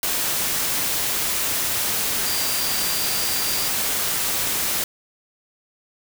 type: tone in noise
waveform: sine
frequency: 4737 Hz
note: D8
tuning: 14 cents sharp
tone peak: -29 dBFS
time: 2.26-3.68 s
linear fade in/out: 2 ms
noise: white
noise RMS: -23 dBFS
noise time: 0.03-4.84 s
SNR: -9 dB
effects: none